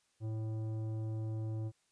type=tone with tanh clipping; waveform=sine; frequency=110 Hz; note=A2; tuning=in tune; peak=-37 dBFS; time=0.2-1.72 s; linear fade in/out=50 ms; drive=12 dB; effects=white hiss -75 dBFS RMS until 1.91 s + resampled to 22050 Hz